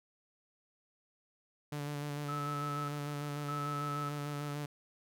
sawtooth tone with vibrato, 145.8 Hz, D3, 12 cents flat, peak -33 dBFS, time 1.72-4.66 s, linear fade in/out 5 ms, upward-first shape square, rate 6.7 Hz, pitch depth 19 cents each way
sine tone with tremolo, 1299 Hz, E6, 26 cents flat, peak -37 dBFS, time 2.28-4.54 s, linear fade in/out 10 ms, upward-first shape square, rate 0.83 Hz, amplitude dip 75%
effects none

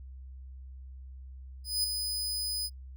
sawtooth tone with ADSR envelope, 5000 Hz, D#8, 8 cents sharp, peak -22 dBFS, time 1.64-2.7 s, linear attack 200 ms, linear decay 4 ms, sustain -6 dB, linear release 48 ms, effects noise-tail reverb RT60 0.1 s tail -22 dB re dry + added 65 Hz sine -43 dBFS peak until 2.96 s

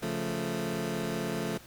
20% pulse chord, Db augmented, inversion none, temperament equal, 138.59 / 174.61 / 220 Hz, Db3 / F3 / A3, 0 / 0 / 0 cents, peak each -33 / -30 / -29 dBFS, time 0.02-1.58 s, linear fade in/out 10 ms, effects pink hiss -52 dBFS RMS until 1.66 s

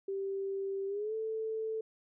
sine tone with pitch glide, 390.8 to 441.2 Hz, G4 to A4, -5 to +5 cents, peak -33 dBFS, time 0.08-1.81 s, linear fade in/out 5 ms, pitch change +210 cents, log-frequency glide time 0.87-1.14 s, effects none

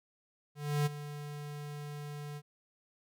square tone with ADSR envelope, 146.83 Hz, D3, in tune, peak -27 dBFS, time 0.55-2.42 s, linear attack 310 ms, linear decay 20 ms, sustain -14 dB, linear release 52 ms, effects none

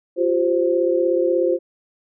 sine chord, F suspended second, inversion none, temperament equal with one note detuned, 349.2 / 385.7 / 523.3 Hz, F4 / G4 / C5, 0 / -28 / 0 cents, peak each -19 / -23 / -19 dBFS, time 0.16-1.59 s, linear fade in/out 50 ms, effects none

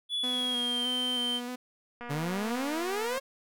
triangle tone with pitch glide, 3421 to 3119 Hz, A7 to G7, -49 to -9 cents, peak -27 dBFS, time 0.09-1.41 s, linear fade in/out 50 ms, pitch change -160 cents, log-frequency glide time 0.22-0.88 s
sawtooth tone with vibrato, 246.9 Hz, B3, in tune, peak -31 dBFS, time 0.23-1.56 s, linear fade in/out 10 ms, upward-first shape square, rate 1.6 Hz, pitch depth 22 cents each way
click train, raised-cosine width 0.5 ms, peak -27 dBFS, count 281, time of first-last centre 2.01-3.177 s, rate 240 Hz
sawtooth exponential sweep, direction up, 138.59 to 552 Hz, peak -26 dBFS, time 2.09-3.2 s, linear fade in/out 20 ms
effects none

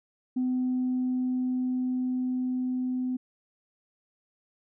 sine tone with level ramp, 253.7 Hz, B3, 47 cents sharp, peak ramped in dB -23 to -26 dBFS, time 0.36-3.17 s, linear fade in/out 10 ms, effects tanh soft clip ceiling -21 dBFS

